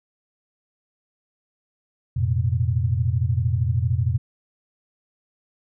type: tone cluster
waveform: sine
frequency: 88.1 / 112.7 / 125.7 Hz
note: F2 / A2 / B2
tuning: +16 / +42 / +31 cents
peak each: -23 dBFS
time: 2.16-4.18 s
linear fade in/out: 10 ms
effects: none